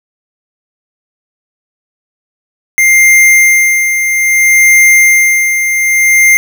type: tone with tremolo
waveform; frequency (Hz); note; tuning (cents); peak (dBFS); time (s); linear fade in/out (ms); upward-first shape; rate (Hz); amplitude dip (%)
square; 2100; C7; +6; -3; 2.78-6.37; 0; sine; 0.61; 55
effects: none

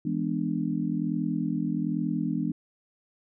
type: chord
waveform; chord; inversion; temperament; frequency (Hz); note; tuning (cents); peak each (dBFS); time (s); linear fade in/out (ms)
sine; E dominant seventh; none; just; 164.81 / 206 / 247.2 / 296.7; E3 / G#3 / B3 / D4; 0 / -14 / +2 / +18; -31; 0.05-2.52; 5
effects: none

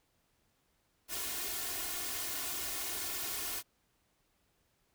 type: noise with comb filter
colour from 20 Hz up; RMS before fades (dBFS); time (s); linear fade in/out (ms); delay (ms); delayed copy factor
white; -38; 1.08-3.63; 50; 2.8; +0.75
effects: pink hiss -75 dBFS RMS until 4.94 s

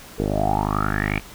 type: tone with low-pass filter sweep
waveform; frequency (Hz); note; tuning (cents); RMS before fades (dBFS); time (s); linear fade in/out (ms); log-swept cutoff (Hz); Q
10% pulse; 51.2; G#1; -24; -22; 0.18-1.2; 20; 450 to 2500; 9.5
effects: pink hiss -42 dBFS RMS until 1.34 s

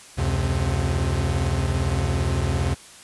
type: tone cluster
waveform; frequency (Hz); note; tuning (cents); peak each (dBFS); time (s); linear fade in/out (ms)
45% pulse; 71.2 / 88.8 / 130.5; C#2 / F2 / C3; +47 / +29 / -4; -25; 0.17-2.75; 20
effects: white hiss -45 dBFS RMS until 3.03 s + resampled to 24000 Hz

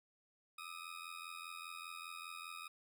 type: ring-modulated tone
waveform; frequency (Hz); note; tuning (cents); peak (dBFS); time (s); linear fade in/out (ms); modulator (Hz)
20% pulse; 1249; D#6; +6; -39; 0.58-2.68; 5; 42.5
effects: none

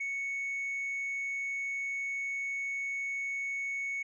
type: tone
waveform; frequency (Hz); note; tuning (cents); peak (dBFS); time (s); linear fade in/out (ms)
sine; 2217; C#7; 0; -30; 0-4.03; 10
effects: tanh soft clip ceiling -31 dBFS

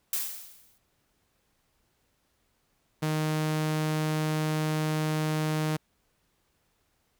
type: noise with exponential decay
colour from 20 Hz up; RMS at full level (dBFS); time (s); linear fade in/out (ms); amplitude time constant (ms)
blue; -27; 0.13-0.78; 2; 140
type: tone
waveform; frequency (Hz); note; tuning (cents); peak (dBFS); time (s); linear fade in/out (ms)
sawtooth; 155; D#3; -6; -22; 3.02-5.77; 10
effects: pink hiss -72 dBFS RMS until 7.19 s

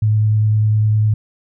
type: tone with vibrato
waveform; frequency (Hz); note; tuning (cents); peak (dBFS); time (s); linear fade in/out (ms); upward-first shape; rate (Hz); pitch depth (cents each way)
sine; 107.4; A2; -41; -11; 0.02-1.14; 5; sine; 9.9; 10
effects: none

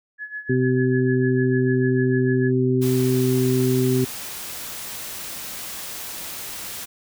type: tone with tremolo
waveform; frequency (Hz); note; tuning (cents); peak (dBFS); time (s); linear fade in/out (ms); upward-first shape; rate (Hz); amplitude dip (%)
sine; 1700; G#6; +40; -27; 0.18-2.52; 50; sine; 6.7; 80
type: harmonic tone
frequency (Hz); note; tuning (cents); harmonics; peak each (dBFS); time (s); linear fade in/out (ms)
127.9; C3; -39; 1 / 2 / 3; -21 / -21 / -21; 0.49-4.05; 10
type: noise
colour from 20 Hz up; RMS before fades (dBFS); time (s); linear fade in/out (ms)
white; -33; 2.81-6.86; 20
effects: none

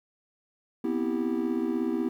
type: chord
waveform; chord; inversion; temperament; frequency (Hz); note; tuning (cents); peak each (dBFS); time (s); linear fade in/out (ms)
triangle; C major seventh; third; just; 245.3 / 261.6 / 327 / 392.4; B3 / C4 / E4 / G4; -12 / 0 / -14 / +2; -28 / -31 / -27 / -31; 0.84-2.09; 5
effects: tanh soft clip ceiling -15 dBFS + 10-bit

